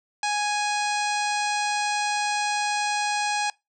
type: harmonic tone with a mistuned harmonic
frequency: 830.6 Hz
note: G#5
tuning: in tune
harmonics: 1 / 2 / 3 / 4 / 5 / 6 / 7 / 8 / 9 / 10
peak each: -25 / -31 / -31 / -38 / -34 / -37 / -37 / -42 / -39 / -40 dBFS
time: 0.23-3.5 s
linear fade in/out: 2 ms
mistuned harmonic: 9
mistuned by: +16 cents
effects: noise-tail reverb RT60 0.2 s tail -23 dB re dry